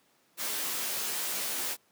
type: noise with comb filter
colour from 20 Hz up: white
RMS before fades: -33 dBFS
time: 0.37-1.77 s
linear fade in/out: 50 ms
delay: 14 ms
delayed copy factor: +0.75
effects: pink hiss -67 dBFS RMS until 1.91 s + high-pass 200 Hz 12 dB/octave